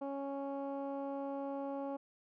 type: tone with low-pass filter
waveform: 15% pulse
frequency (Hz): 277.2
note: C#4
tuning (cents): 0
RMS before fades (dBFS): -40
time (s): 0.01-1.97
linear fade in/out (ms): 10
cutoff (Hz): 730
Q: 1.1
effects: none